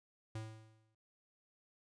square tone with exponential decay, 110 Hz, A2, in tune, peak -40 dBFS, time 0.35-0.95 s, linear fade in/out 5 ms, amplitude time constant 130 ms, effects resampled to 22050 Hz

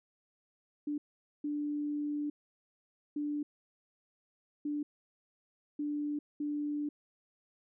sine tone bursts at uneven times, 294.2 Hz, D4, 3 cents sharp, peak -32 dBFS, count 6, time 0.87-0.98 / 1.44-2.3 / 3.16-3.43 / 4.65-4.83 / 5.79-6.19 / 6.4-6.89 s, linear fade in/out 5 ms, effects none

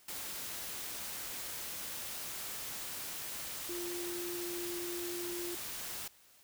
sine tone in noise, 349.2 Hz, F4, in tune, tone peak -39 dBFS, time 3.69-5.55 s, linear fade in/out 5 ms, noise white, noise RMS -42 dBFS, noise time 0.08-6.08 s, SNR 0 dB, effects white hiss -63 dBFS RMS until 6.43 s

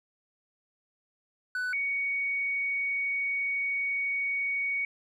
triangle / sine tone pair in turn, 1493 / 2237 Hz, F#6 / C#7, +15 / +15 cents, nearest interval perfect fifth, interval 700 cents, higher second, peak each -27 dBFS, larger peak neither, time 1.55-1.73 / 1.73-4.85 s, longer second, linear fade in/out 2 ms, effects none

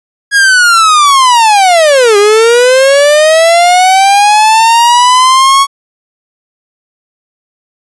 45% pulse linear two-way sweep, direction down then up, 1661.2 to 401.3 to 1114 Hz, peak -3 dBFS, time 0.31-5.67 s, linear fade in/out 50 ms, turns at 2.17 s, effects resampled to 24000 Hz

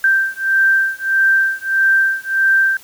sine beating tone pair, 1568 / 1569.6 Hz, G6 / G6, 0 / +2 cents, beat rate 1.6 Hz, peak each -15 dBFS, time 0.04-2.77 s, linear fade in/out 2 ms, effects white hiss -43 dBFS RMS until 2.83 s

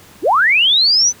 sine linear sweep, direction up, 248.9 to 6160 Hz, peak -9 dBFS, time 0.22-1.13 s, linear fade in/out 50 ms, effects pink hiss -43 dBFS RMS until 1.2 s + high-pass 60 Hz 12 dB/octave

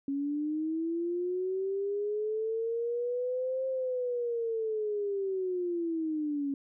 sine linear two-way sweep, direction up then down, 274.8 to 528 to 274.8 Hz, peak -29 dBFS, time 0.08-6.54 s, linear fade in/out 2 ms, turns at 3.67 s, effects none

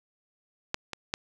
clicks, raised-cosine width 0.2 ms, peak -10 / -17 / -11 dBFS, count 3, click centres 0.744 / 0.933 / 1.139 s, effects none

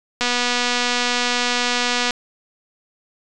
click train, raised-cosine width 0.2 ms, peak -3 dBFS, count 464, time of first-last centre 0.21-2.108 s, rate 244 Hz, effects resampled to 22050 Hz

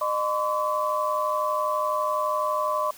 sine tone cluster, 609 / 1026 / 1138 Hz, D#5 / C6 / C#6, -37 / -34 / +45 cents, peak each -27 dBFS, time 0.01-2.91 s, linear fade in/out 5 ms, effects white hiss -47 dBFS RMS until 2.97 s

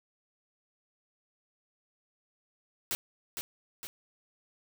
white noise with echo, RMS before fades -32 dBFS, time 2.91-2.95 s, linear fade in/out 0 ms, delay 460 ms, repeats 2, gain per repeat -5 dB, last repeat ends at 3.87 s, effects none

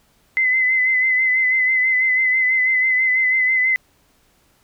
sine tone with vibrato, 2039 Hz, C7, 45 cents flat, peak -14 dBFS, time 0.37-3.76 s, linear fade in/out 0 ms, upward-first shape sine, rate 6.1 Hz, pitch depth 34 cents each way, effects pink hiss -59 dBFS RMS until 4.63 s

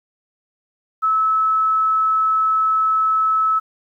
sine tone, 1300 Hz, E6, 24 cents flat, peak -14 dBFS, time 1.02-3.6 s, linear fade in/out 20 ms, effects 9-bit

